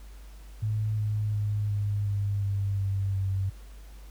sine tone with pitch steps, 107.4 / 105.74 / 104.1 / 102.49 / 100.9 / 99.34 / 97.81 / 96.29 Hz, A2 / G#2 / G#2 / G#2 / G#2 / G2 / G2 / G2, -41 / +32 / +5 / -22 / -49 / +24 / -3 / -30 cents, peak -25 dBFS, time 0.62-3.5 s, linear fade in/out 10 ms, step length 360 ms, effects added 50 Hz sine -43 dBFS peak until 4.1 s + pink hiss -57 dBFS RMS until 4.1 s

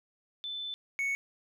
sine / triangle tone pair in turn, 3520 / 2217 Hz, A7 / C#7, 0 / 0 cents, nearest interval minor sixth, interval 800 cents, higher first, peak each -35 / -27 dBFS, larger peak second, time 0.44-0.74 / 0.99-1.15 s, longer first, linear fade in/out 0 ms, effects none

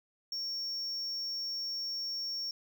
triangle tone, 5500 Hz, F8, 27 cents flat, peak -33 dBFS, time 0.32-2.51 s, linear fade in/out 2 ms, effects none

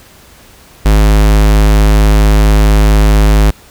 square tone, 52.2 Hz, G#1, 10 cents sharp, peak -5 dBFS, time 0.85-3.51 s, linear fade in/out 10 ms, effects pink hiss -40 dBFS RMS until 3.7 s

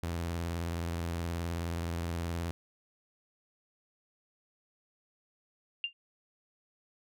sawtooth tone with vibrato, 84.6 Hz, E2, 45 cents sharp, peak -29 dBFS, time 0.03-2.51 s, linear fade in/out 0 ms, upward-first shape sine, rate 19 Hz, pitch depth 70 cents each way
sine tone with exponential decay, 2794 Hz, F7, in tune, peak -26 dBFS, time 5.84-5.93 s, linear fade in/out 1 ms, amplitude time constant 19 ms
effects none

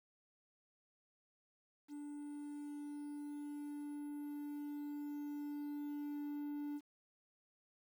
triangle tone with level ramp, 292 Hz, D4, 10 cents flat, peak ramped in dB -43 to -38 dBFS, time 1.88-6.81 s, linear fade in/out 50 ms, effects 11-bit

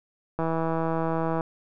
click train, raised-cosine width 1 ms, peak -14 dBFS, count 167, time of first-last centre 0.39-1.408 s, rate 163 Hz, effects none

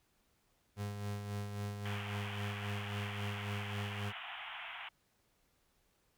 35% pulse tone with tremolo, 102.3 Hz, G#2, 26 cents flat, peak -35 dBFS, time 0.76-4.13 s, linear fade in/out 50 ms, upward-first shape sine, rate 3.7 Hz, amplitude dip 45%
white band-pass noise, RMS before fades -46 dBFS, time 1.85-4.89 s, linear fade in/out 5 ms, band 670 to 3300 Hz, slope 96 dB/octave
effects pink hiss -75 dBFS RMS until 6.17 s

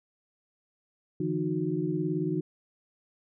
sine tone cluster, 149.6 / 168.2 / 308.3 / 366 Hz, D3 / E3 / D#4 / F#4, +32 / +35 / -16 / -19 cents, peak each -34 / -32 / -31 / -32 dBFS, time 1.2-2.41 s, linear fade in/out 5 ms, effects none

